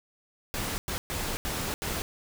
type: noise bursts at uneven times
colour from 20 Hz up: pink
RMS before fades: -32 dBFS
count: 5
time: 0.54-0.78 / 0.88-0.98 / 1.1-1.37 / 1.45-1.74 / 1.82-2.02 s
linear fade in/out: 0 ms
effects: none